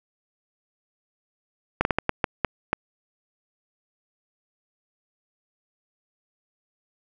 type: slowing click train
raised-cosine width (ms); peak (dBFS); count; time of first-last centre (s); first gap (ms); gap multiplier
0.5; -5; 8; 1.81-2.73; 41; 1.38
effects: none